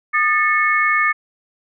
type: tone cluster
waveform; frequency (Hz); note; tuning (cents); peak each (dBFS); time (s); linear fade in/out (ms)
sine; 1222 / 1774 / 2190; D#6 / A6 / C#7; -32 / +14 / -22; -18; 0.13-1.13; 20
effects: none